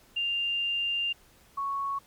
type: tone pair in turn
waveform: sine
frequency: 2794 / 1108.8 Hz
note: F7 / C#6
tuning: 0 / 0 cents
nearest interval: octave + major third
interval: 1600 cents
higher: first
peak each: -26 / -28 dBFS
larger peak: first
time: 0.16-1.13 / 1.57-1.99 s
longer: first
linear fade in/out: 10 ms
effects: pink hiss -59 dBFS RMS until 2.06 s + MP3 96 kbps